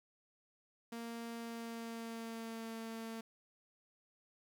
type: tone with pitch glide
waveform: sawtooth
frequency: 232 to 225.8 Hz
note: A#3 to A3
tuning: -8 to +45 cents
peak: -39 dBFS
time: 0.92-3.21 s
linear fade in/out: 5 ms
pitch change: -47 cents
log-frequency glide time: 1.36-2.73 s
effects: 11-bit